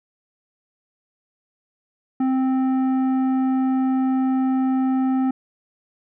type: tone with tanh clipping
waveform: triangle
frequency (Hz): 261.6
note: C4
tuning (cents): 0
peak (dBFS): -19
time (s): 2.2-5.31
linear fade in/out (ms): 5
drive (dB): 14
effects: none